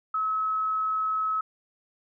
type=tone; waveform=sine; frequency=1288 Hz; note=E6; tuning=41 cents flat; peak=-24 dBFS; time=0.14-1.41 s; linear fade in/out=5 ms; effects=none